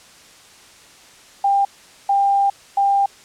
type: tone bursts at uneven times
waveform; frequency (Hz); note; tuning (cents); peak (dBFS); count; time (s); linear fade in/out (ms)
sine; 796; G5; +26; -13; 3; 1.44-1.65 / 2.09-2.5 / 2.77-3.06; 5
effects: white hiss -46 dBFS RMS until 3.24 s + low-pass 8000 Hz 12 dB/octave